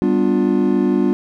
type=chord; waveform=triangle; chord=G dominant seventh; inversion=none; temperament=equal with one note detuned; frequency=196 / 246.9 / 293.7 / 353.3 Hz; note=G3 / B3 / D4 / F4; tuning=0 / 0 / 0 / +20 cents; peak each=-17 dBFS; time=0.02-1.13 s; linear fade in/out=0 ms; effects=none